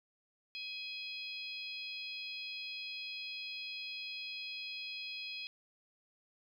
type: harmonic tone with a mistuned harmonic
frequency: 830 Hz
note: G#5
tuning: 1 cent flat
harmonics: 3 / 4 / 5 / 6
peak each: -44 / -46 / -48 / -50 dBFS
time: 0.55-5.47 s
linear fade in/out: 0 ms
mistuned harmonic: 3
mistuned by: +23 cents
effects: 12-bit